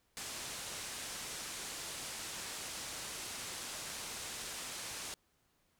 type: low-pass noise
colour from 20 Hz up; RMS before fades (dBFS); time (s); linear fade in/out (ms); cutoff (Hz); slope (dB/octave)
white; -44; 0.17-5.14; 0; 9600; 24
effects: pink hiss -75 dBFS RMS until 5.79 s